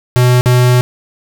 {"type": "tone with dropouts", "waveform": "square", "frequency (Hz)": 124.3, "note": "B2", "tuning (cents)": 12, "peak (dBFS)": -7, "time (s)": [0.16, 0.81], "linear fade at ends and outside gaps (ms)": 0, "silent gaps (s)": [0.41, 0.459], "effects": []}